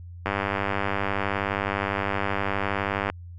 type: click train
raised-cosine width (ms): 0.5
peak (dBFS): -10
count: 283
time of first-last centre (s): 0.26-3.1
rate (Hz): 99.3
effects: added 87 Hz sine -38 dBFS peak until 3.38 s